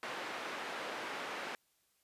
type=band-pass noise; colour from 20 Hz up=white; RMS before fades=-42 dBFS; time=0.03-1.55 s; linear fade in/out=0 ms; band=300 to 1900 Hz; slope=12 dB/octave; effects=white hiss -75 dBFS RMS until 2.03 s + resampled to 32000 Hz